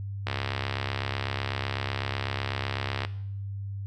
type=click train; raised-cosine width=0.3 ms; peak=-13 dBFS; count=190; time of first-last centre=0.27-3.049 s; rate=68 Hz; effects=noise-tail reverb RT60 0.7 s tail -17 dB re dry + added 99 Hz sine -32 dBFS peak until 3.86 s